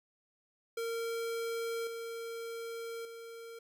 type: tone with level steps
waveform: square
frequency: 460.2 Hz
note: A#4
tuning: 22 cents flat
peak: -35 / -40 / -46 dBFS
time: 0.77-3.59 s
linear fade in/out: 5 ms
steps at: 1.87 / 3.05 s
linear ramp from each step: 2 ms
effects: none